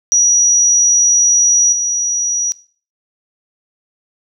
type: tone with level steps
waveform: sine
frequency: 5810 Hz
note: F#8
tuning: 32 cents flat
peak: -7 / -13 dBFS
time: 0.12-2.52 s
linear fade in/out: 0 ms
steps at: 1.72 s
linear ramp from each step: 10 ms
effects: noise-tail reverb RT60 0.4 s tail -18 dB re dry